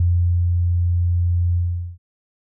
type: tone with ADSR envelope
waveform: sine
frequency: 87.31 Hz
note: F2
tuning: in tune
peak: -13 dBFS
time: 0-1.98 s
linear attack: 4 ms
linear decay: 470 ms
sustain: -2 dB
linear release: 430 ms
effects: none